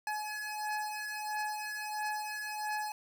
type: beating tone pair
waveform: 25% pulse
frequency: 847 / 848.5 Hz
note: G#5 / G#5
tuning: +34 / +37 cents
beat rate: 1.5 Hz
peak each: -34 / -35 dBFS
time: 0.07-2.92 s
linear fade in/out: 2 ms
effects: none